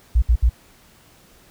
sine tone bursts, 58.6 Hz, A#1, 10 cents sharp, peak -11 dBFS, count 3, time 0.15-0.496 s, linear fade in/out 10 ms, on 72 ms, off 65 ms, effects pink hiss -52 dBFS RMS until 1.5 s

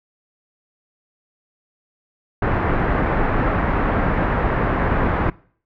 pink low-pass noise, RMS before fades -19 dBFS, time 2.42-5.3 s, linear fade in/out 5 ms, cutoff 1800 Hz, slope 24 dB/octave, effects noise-tail reverb RT60 0.5 s tail -22 dB re dry

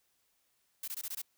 blue noise bursts, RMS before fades -39 dBFS, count 6, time 0.83-1.218 s, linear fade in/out 5 ms, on 48 ms, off 20 ms, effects white hiss -75 dBFS RMS until 1.37 s

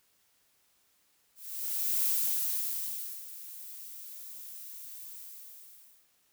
violet noise with ADSR envelope, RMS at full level -28 dBFS, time 1.35-6.1 s, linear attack 680 ms, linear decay 1200 ms, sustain -17 dB, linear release 1000 ms, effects white hiss -70 dBFS RMS until 6.32 s

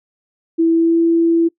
sine tone with pitch glide, 329.6 to 333.4 Hz, E4 to E4, 0 to +20 cents, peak -10 dBFS, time 0.58-1.49 s, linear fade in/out 20 ms, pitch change +20 cents, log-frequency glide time 0.72-0.98 s, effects noise-tail reverb RT60 0.1 s tail -22 dB re dry

